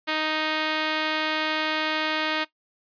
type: tone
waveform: 5% pulse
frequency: 311.1 Hz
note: D#4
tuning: in tune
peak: -12 dBFS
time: 0.07-2.45 s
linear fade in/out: 20 ms
effects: noise-tail reverb RT60 0.1 s tail -17 dB re dry + resampled to 11025 Hz